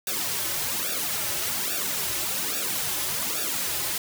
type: noise with flanger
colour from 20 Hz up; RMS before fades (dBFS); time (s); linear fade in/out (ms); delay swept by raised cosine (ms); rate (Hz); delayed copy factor
white; -28; 0.07-3.98; 2; 0.96 to 4.36; 1.2; -0.9
effects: none